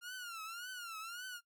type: tone with vibrato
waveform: sawtooth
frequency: 1396.9 Hz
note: F6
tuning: in tune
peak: -40 dBFS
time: 0.01-1.41 s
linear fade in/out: 50 ms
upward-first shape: triangle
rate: 1.8 Hz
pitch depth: 160 cents each way
effects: noise-tail reverb RT60 0.1 s tail -18 dB re dry + AAC 64 kbps